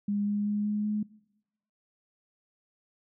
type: tone with pitch steps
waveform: sine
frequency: 204.1 / 205.8 / 207.4 / 209.1 / 210.8 Hz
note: G#3 / G#3 / G#3 / G#3 / G#3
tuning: -30 / -16 / -2 / +12 / +26 cents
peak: -26 dBFS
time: 0.08-1.03 s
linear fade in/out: 5 ms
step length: 190 ms
effects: noise-tail reverb RT60 0.9 s tail -22 dB re dry